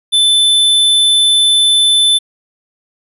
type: tone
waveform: square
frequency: 3520 Hz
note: A7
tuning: in tune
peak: -8 dBFS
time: 0.12-2.19 s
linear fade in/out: 20 ms
effects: resampled to 32000 Hz